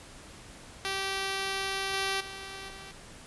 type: tone with level steps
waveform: 5% pulse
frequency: 388.4 Hz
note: G4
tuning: 16 cents flat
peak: -19 / -17 / -29 / -34 dBFS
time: 0.85-2.91 s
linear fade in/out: 0 ms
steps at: 1.93 / 2.2 / 2.68 s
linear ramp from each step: 10 ms
effects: pink hiss -49 dBFS RMS until 3.26 s + resampled to 24000 Hz